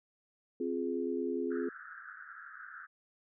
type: chord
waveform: sine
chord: F minor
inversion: second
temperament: just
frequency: 261.9 / 349.2 / 419.1 Hz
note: C4 / F4 / Ab4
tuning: +2 / 0 / +16 cents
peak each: -36 dBFS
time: 0.6-1.69 s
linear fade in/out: 5 ms
type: band-pass noise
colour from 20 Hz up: pink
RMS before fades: -49 dBFS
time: 1.5-2.87 s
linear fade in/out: 20 ms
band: 1300 to 1700 Hz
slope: 96 dB/octave
effects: none